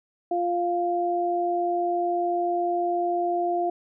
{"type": "tone pair together", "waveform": "sine", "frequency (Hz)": [349.5, 698.5], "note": ["F4", "F5"], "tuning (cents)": [1, 0], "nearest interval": "octave", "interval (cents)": 1199, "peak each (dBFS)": [-26, -24], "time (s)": [0.31, 3.7], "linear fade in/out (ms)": 5, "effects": []}